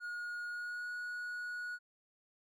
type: tone with pitch glide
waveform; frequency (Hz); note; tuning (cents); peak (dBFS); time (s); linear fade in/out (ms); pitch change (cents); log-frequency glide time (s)
triangle; 1439 to 1458.2; F#6 to F#6; -49 to -26; -37; 0-1.79; 50; +23; 0.47-0.9
effects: none